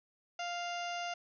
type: harmonic tone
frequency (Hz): 698.5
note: F5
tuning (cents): 0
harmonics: 1 / 2 / 3 / 4 / 5 / 6 / 7 / 8 / 9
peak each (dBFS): -38 / -44 / -47 / -44 / -53 / -58 / -51 / -57 / -53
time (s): 0.39-1.14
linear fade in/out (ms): 5
effects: none